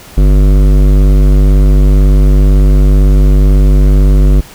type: tone with hard clipping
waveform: sine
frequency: 49 Hz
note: G1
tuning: in tune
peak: -5 dBFS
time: 0.17-4.41 s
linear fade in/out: 10 ms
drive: 15 dB
effects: pink hiss -34 dBFS RMS until 4.54 s